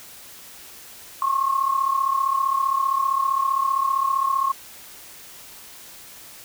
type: tone pair together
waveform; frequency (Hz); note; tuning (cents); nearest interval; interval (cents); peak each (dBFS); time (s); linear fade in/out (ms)
sine; 1075 / 1110.3; C6 / C#6; +47 / +2; minor second; 55; -20 / -24; 1.22-4.52; 2
effects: white hiss -43 dBFS RMS until 6.44 s

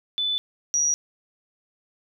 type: tone pair in turn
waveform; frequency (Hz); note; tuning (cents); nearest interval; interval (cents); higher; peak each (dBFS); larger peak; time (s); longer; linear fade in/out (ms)
sine; 3497 / 5775; A7 / F#8; -11 / -43; major sixth; 868; second; -22 / -19; second; 0.18-0.38 / 0.74-0.94; neither; 0
effects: none

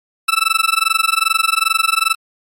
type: tone with amplitude modulation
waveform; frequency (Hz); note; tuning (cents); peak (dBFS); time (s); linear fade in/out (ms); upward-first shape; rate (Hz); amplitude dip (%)
20% pulse; 1318.5; E6; 0; -4; 0.28-2.15; 10; sine; 22.5; 100
effects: MP3 64 kbps

